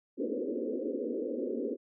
white band-pass noise, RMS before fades -34 dBFS, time 0.17-1.77 s, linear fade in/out 50 ms, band 230 to 530 Hz, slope 96 dB/octave, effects none

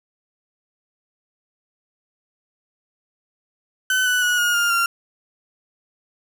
35% pulse tone with pitch steps, 1516 / 1488.2 / 1461 / 1434.2 / 1408 / 1382.2 Hz, F#6 / F#6 / F#6 / F6 / F6 / F6, +42 / +10 / -22 / +46 / +14 / -18 cents, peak -15 dBFS, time 3.9-4.86 s, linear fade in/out 2 ms, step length 160 ms, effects none

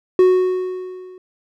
triangle tone with level ramp, 368.5 Hz, F#4, 7 cents flat, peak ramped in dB -5 to -35 dBFS, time 0.19-1.18 s, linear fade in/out 2 ms, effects none

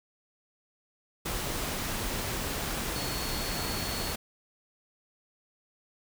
sine tone in noise, 4382 Hz, C#8, 21 cents flat, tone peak -39 dBFS, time 2.95-4.13 s, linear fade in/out 10 ms, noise pink, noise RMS -33 dBFS, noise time 1.25-4.16 s, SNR -9 dB, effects none

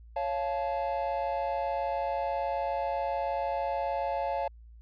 triangle chord, Db augmented, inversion none, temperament just, 554.4 / 693 / 866.2 Hz, Db5 / F5 / A5, 0 / -14 / -27 cents, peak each -31 dBFS, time 0.16-4.48 s, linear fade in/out 5 ms, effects added 57 Hz sine -48 dBFS peak until 4.81 s + resampled to 11025 Hz

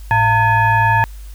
sine tone with frequency modulation, 906 Hz, A#5, 50 cents flat, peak -10 dBFS, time 0.11-1.04 s, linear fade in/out 0 ms, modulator 797 Hz, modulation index 1.1, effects added 50 Hz sine -30 dBFS peak until 1.34 s + white hiss -47 dBFS RMS until 1.34 s

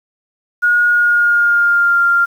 sine tone with pitch glide, 1441 to 1392.7 Hz, F#6 to F6, -46 to -5 cents, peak -9 dBFS, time 0.62-2.26 s, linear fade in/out 20 ms, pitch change -59 cents, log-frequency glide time 0.87-1.99 s, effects 7-bit

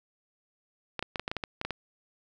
clicks, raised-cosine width 0.3 ms, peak -16 dBFS, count 11, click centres 0.993 / 1.026 / 1.158 / 1.196 / 1.279 / 1.315 / 1.367 / 1.438 / 1.614 / 1.65 / 1.707 s, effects none

